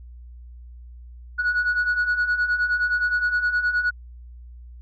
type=beating tone pair; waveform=sine; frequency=1457 / 1466.6 Hz; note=F#6 / F#6; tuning=-27 / -16 cents; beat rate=9.6 Hz; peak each=-24 / -19 dBFS; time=1.38-3.91 s; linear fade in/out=20 ms; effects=tanh soft clip ceiling -16 dBFS + added 60 Hz sine -39 dBFS peak until 4.81 s